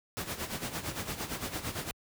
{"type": "noise with tremolo", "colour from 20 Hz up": "pink", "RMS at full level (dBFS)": -34, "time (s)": [0.17, 1.91], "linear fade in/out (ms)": 0, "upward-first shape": "sine", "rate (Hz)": 8.8, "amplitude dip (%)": 70, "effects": ["high-pass 60 Hz 12 dB/octave"]}